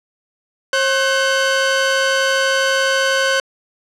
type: tone pair together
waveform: sawtooth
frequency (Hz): 537 / 1518.9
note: C5 / F#6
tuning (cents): +45 / +45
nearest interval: octave + tritone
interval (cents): 1800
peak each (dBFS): -13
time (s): 0.73-3.4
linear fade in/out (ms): 2
effects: low-pass 7000 Hz 12 dB/octave